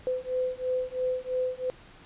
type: beating tone pair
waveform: sine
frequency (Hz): 507 / 510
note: B4 / C5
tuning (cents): +45 / -44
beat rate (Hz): 3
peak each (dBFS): -30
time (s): 0.07-1.7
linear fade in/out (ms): 0
effects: pink hiss -52 dBFS RMS until 2.05 s + resampled to 8000 Hz